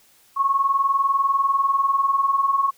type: tone pair together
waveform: sine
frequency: 1079.9 / 1100 Hz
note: C#6 / C#6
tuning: -46 / -14 cents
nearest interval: unison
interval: 32 cents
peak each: -23 / -18 dBFS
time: 0.36-2.71 s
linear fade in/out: 20 ms
effects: white hiss -56 dBFS RMS until 2.77 s